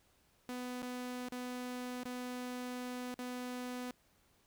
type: tone with dropouts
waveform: sawtooth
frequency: 248.9 Hz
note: B3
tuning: 14 cents sharp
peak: -36 dBFS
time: 0.49-3.91 s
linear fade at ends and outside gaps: 0 ms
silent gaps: 0.821-0.829 / 1.286-1.322 / 2.034-2.055 / 3.142-3.191 s
effects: pink hiss -71 dBFS RMS until 4.46 s